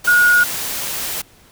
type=tone in noise; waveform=sine; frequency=1445 Hz; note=F#6; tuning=41 cents flat; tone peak=-9 dBFS; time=0.07-0.44 s; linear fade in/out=10 ms; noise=white; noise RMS=-24 dBFS; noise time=0.04-1.22 s; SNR=+12 dB; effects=pink hiss -49 dBFS RMS until 1.51 s